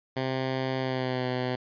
10% pulse tone with pitch glide, 131.2 to 126.44 Hz, C3 to B2, +5 to +41 cents, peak -19 dBFS, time 0.16-1.56 s, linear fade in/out 10 ms, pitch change -64 cents, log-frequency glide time 0.79-1.27 s, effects resampled to 11025 Hz

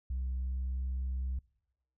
sine tone with pitch glide, 64 to 64.63 Hz, C2 to C2, -38 to -21 cents, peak -30 dBFS, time 0.1-1.39 s, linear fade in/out 5 ms, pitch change +17 cents, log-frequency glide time 0.35-0.77 s, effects noise-tail reverb RT60 0.9 s tail -26 dB re dry + tanh soft clip ceiling -30 dBFS

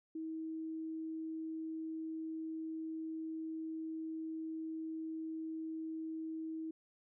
sine tone, 320 Hz, D#4, 49 cents sharp, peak -39 dBFS, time 0.15-6.71 s, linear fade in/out 5 ms, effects none

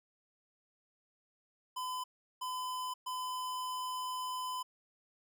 square tone bursts at uneven times, 1012 Hz, B5, 42 cents sharp, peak -37 dBFS, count 3, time 1.76-2.04 / 2.41-2.94 / 3.06-4.63 s, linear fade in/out 10 ms, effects none

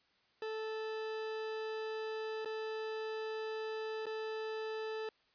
40% pulse tone with dropouts, 438.2 Hz, A4, 7 cents flat, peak -37 dBFS, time 0.42-5.09 s, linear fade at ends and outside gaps 2 ms, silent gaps 2.448-2.457 / 4.057-4.066 s, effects white hiss -72 dBFS RMS until 5.34 s + resampled to 11025 Hz

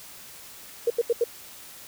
sine tone bursts, 470.4 Hz, A#4, 16 cents sharp, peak -18 dBFS, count 4, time 0.87-1.241 s, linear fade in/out 5 ms, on 32 ms, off 81 ms, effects white hiss -45 dBFS RMS until 1.87 s

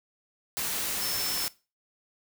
sine tone in noise, 5310 Hz, E8, 12 cents sharp, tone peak -32 dBFS, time 1.02-1.47 s, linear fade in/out 0 ms, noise white, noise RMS -31 dBFS, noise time 0.57-1.48 s, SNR -4 dB, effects noise-tail reverb RT60 0.3 s tail -20 dB re dry

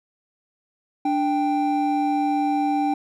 triangle tone pair together, 293.7 / 785.9 Hz, D4 / G5, 0 / +4 cents, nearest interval octave + perfect fourth, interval 1704 cents, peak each -20 dBFS, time 1.05-2.94 s, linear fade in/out 5 ms, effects none

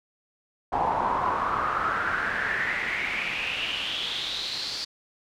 brown noise with band-pass filter sweep, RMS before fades -28 dBFS, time 0.72-4.85 s, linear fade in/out 10 ms, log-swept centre 820 to 4700 Hz, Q 6.2, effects none

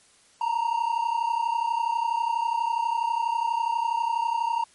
triangle tone pair together, 908 / 940.2 Hz, A#5 / A#5, -46 / +15 cents, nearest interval minor second, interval 61 cents, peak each -25 / -23 dBFS, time 0.41-4.64 s, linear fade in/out 5 ms, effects white hiss -58 dBFS RMS until 4.74 s + MP3 48 kbps

